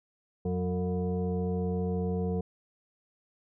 sine tone with frequency modulation, 181.5 Hz, F#3, 33 cents flat, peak -27 dBFS, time 0.45-2.41 s, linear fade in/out 5 ms, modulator 270 Hz, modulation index 1.2, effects none

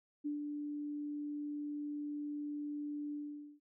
sine tone with ADSR envelope, 293.7 Hz, D4, in tune, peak -34 dBFS, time 0.24-3.6 s, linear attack 22 ms, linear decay 130 ms, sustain -4 dB, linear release 470 ms, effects none

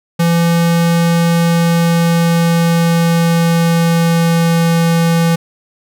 square tone with pitch glide, 168.8 to 167.05 Hz, E3 to E3, +41 to +23 cents, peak -10 dBFS, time 0.19-5.36 s, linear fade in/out 10 ms, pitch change -18 cents, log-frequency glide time 1.28-4.79 s, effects none

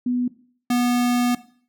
sine / square tone pair in turn, 246.9 / 244.2 Hz, B3 / B3, 0 / -19 cents, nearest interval unison, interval 19 cents, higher first, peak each -19 / -18 dBFS, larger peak second, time 0.06-0.28 / 0.7-1.35 s, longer second, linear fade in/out 5 ms, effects noise-tail reverb RT60 0.5 s tail -17 dB re dry

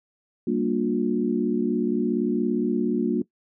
sine chord, G minor seventh, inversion none, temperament equal with one note detuned, 196 / 233.1 / 293.7 / 357.8 Hz, G3 / Bb3 / D4 / F4, 0 / 0 / 0 / +42 cents, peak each -29 / -24 / -27 / -26 dBFS, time 0.47-3.22 s, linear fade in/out 5 ms, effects noise-tail reverb RT60 0.1 s tail -19 dB re dry

